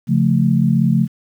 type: chord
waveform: sine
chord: Db augmented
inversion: none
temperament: equal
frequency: 138.59 / 174.61 / 220 Hz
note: Db3 / F3 / A3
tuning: 0 / 0 / 0 cents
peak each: -16 dBFS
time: 0.07-1.08 s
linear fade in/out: 50 ms
effects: 8-bit